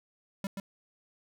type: tone with echo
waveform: square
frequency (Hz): 196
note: G3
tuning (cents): 0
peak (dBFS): -32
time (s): 0.44-0.47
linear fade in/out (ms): 2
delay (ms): 130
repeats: 1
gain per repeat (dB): -4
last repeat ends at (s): 0.6
effects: none